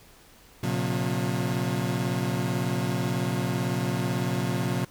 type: tone cluster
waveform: 30% pulse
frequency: 117.5 / 135.6 / 179.3 Hz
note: A#2 / C#3 / F3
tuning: +14 / -38 / +46 cents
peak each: -27 dBFS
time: 0.63-4.85 s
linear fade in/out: 5 ms
effects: pink hiss -54 dBFS RMS until 4.9 s